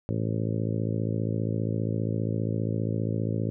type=harmonic tone; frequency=55 Hz; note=A1; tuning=in tune; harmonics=2 / 3 / 4 / 5 / 6 / 7 / 8 / 9 / 10; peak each=-28 / -32 / -34 / -36 / -38 / -39 / -40 / -41 / -42 dBFS; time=0.09-3.5 s; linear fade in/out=0 ms; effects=none